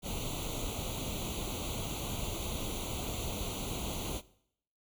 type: noise with comb filter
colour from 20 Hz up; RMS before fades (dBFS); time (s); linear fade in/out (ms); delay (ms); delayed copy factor
pink; -37; 0.02-4.22; 50; 0.29; +1
effects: noise-tail reverb RT60 0.7 s tail -20 dB re dry